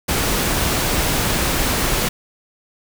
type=noise; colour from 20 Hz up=pink; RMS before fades=-19 dBFS; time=0.08-2.09 s; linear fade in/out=10 ms; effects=none